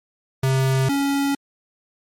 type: tone pair in turn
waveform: square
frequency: 132.8 / 279.4 Hz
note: C3 / C#4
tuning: +26 / +14 cents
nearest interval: octave + minor second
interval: 1288 cents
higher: second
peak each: -17 / -19 dBFS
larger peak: first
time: 0.43-0.89 / 0.89-1.35 s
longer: neither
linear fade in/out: 5 ms
effects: MP3 64 kbps